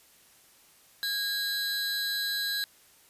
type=tone cluster; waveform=45% pulse; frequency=1641 / 3973 / 4265 Hz; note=G#6 / B7 / C8; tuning=-21 / +10 / +32 cents; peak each=-33 / -31 / -38 dBFS; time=1.03-2.64 s; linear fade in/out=0 ms; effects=white hiss -59 dBFS RMS until 3.09 s + resampled to 32000 Hz